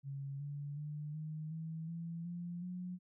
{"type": "tone with pitch steps", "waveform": "sine", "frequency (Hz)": [138.59, 143.89, 149.4, 155.11, 161.05, 167.21, 173.61, 180.25], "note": ["C#3", "D3", "D3", "D#3", "E3", "E3", "F3", "F#3"], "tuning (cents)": [0, -35, 30, -5, -40, 25, -10, -45], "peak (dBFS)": -40, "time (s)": [0.03, 2.99], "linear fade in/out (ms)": 50, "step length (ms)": 370, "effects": []}